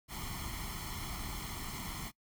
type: noise with comb filter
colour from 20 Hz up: pink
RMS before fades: -41 dBFS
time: 0.08-2.12 s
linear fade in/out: 50 ms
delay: 0.94 ms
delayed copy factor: +0.75
effects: noise-tail reverb RT60 0.1 s tail -23 dB re dry